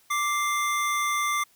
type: tone pair together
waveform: square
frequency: 1174.7 / 2093 Hz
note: D6 / C7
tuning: 0 / 0 cents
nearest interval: minor seventh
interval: 1000 cents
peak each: -26 / -29 dBFS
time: 0.1-1.44 s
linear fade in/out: 10 ms
effects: white hiss -61 dBFS RMS until 1.55 s